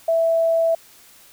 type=tone; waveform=sine; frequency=659.3 Hz; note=E5; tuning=in tune; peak=-15 dBFS; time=0.08-0.75 s; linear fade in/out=5 ms; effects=white hiss -49 dBFS RMS until 1.32 s